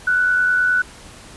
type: tone pair together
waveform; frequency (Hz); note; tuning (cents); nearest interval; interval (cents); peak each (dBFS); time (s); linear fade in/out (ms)
sine; 1396.9 / 1486.4; F6 / F#6; 0 / +7; minor second; 107; -26 / -14; 0.07-0.82; 5
effects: pink hiss -41 dBFS RMS until 1.36 s + resampled to 24000 Hz